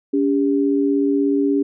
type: tone pair together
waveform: sine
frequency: 283.4 / 400 Hz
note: C#4 / G4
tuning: +38 / +35 cents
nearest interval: tritone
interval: 597 cents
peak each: -16 / -20 dBFS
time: 0.13-1.63 s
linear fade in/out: 10 ms
effects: none